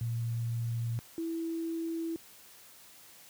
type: tone pair in turn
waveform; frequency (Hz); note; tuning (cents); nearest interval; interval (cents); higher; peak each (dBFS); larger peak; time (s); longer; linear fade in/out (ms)
sine; 116.54 / 329.6; A#2 / E4; 0 / 0; octave + tritone; 1800; second; -30 / -32; first; 0.01-0.99 / 1.18-2.16; neither; 0
effects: white hiss -55 dBFS RMS until 3.29 s + high-pass 60 Hz 12 dB/octave